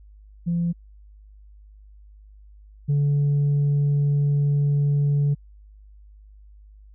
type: tone pair in turn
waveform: sine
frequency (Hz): 171 / 143.79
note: F3 / D3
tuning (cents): -36 / -36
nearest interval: minor third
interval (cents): 300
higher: first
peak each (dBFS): -19 / -15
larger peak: second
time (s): 0.46-0.73 / 2.88-5.35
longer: second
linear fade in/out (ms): 20
effects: tanh soft clip ceiling -16 dBFS + added 51 Hz sine -45 dBFS peak until 6.94 s